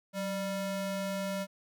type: ring-modulated tone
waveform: square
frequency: 392 Hz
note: G4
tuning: in tune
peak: -30 dBFS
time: 0.13-1.47 s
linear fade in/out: 50 ms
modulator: 203 Hz
effects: none